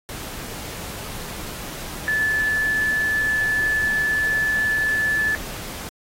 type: tone in noise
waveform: sine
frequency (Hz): 1737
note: A6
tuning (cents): -23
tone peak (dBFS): -18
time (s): 2.08-5.35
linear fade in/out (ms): 0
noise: pink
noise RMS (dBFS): -34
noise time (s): 0.09-5.89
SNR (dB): +13
effects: AAC 48 kbps